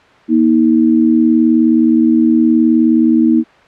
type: tone pair together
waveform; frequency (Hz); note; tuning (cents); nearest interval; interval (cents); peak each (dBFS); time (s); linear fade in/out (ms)
sine; 238 / 317.2; A#3 / D#4; +36 / +33; perfect fourth; 497; -10; 0.28-3.44; 50
effects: white hiss -44 dBFS RMS until 3.67 s + low-pass 2000 Hz 12 dB/octave